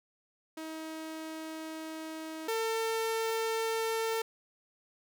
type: tone pair in turn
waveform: sawtooth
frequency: 317.8 / 449.4 Hz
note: D#4 / A4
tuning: +37 / +37 cents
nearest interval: tritone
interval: 600 cents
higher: second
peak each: -35 / -26 dBFS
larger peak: second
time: 0.57-2.48 / 2.48-4.22 s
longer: first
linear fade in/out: 5 ms
effects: none